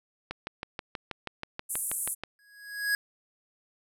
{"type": "click train", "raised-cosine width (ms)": 0.3, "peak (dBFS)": -18, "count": 13, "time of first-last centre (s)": [0.31, 2.236], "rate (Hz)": 6.23}
{"type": "band-pass noise", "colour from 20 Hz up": "pink", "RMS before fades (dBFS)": -33, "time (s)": [1.69, 2.15], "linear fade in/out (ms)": 20, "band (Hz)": [8600, 12000], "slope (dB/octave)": 48}
{"type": "tone with exponential growth", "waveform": "square", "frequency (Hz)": 1661.2, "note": "G#6", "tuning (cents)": 0, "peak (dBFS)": -23, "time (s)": [2.39, 2.95], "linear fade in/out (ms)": 1, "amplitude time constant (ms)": 120}
{"effects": []}